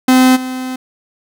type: tone with level steps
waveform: 45% pulse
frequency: 257 Hz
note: C4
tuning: 31 cents flat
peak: -6 / -20 dBFS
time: 0.08-0.76 s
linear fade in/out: 5 ms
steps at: 0.35 s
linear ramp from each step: 20 ms
effects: none